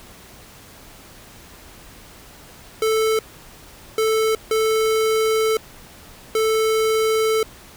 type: tone bursts at uneven times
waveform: square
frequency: 440 Hz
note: A4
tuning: in tune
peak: -17 dBFS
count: 4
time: 2.82-3.19 / 3.98-4.35 / 4.51-5.57 / 6.35-7.43 s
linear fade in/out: 2 ms
effects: pink hiss -44 dBFS RMS until 7.76 s